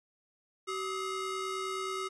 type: ring-modulated tone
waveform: 35% pulse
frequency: 830.6 Hz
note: G#5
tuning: in tune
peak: -29 dBFS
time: 0.67-2.09 s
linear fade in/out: 20 ms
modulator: 450 Hz
effects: resampled to 24000 Hz